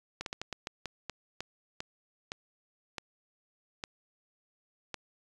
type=slowing click train; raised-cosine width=0.2 ms; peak=-19 dBFS; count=14; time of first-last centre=0.21-4.943 s; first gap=52 ms; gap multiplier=1.29; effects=resampled to 24000 Hz